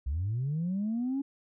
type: linear sweep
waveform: sine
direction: up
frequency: 61.74 to 281.3 Hz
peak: -27 dBFS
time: 0.06-1.22 s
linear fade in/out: 10 ms
effects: tanh soft clip ceiling -25 dBFS